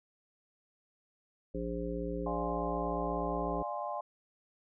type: harmonic tone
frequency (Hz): 58.27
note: A#1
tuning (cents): 0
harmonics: 1 / 3 / 5 / 7 / 9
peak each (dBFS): -40 / -40 / -40 / -40 / -40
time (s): 1.54-3.63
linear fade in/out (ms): 10
type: chord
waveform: sine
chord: D half-diminished seventh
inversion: none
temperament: equal with one note detuned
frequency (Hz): 592.8 / 698.5 / 830.6 / 1046.5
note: D5 / F5 / Ab5 / C6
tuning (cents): +16 / 0 / 0 / 0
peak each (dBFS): -40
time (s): 2.26-4.01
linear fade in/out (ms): 5
effects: none